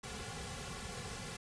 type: noise with comb filter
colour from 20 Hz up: pink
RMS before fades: -44 dBFS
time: 0.03-1.37 s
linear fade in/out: 10 ms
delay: 3.2 ms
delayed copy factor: -0.95
effects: resampled to 22050 Hz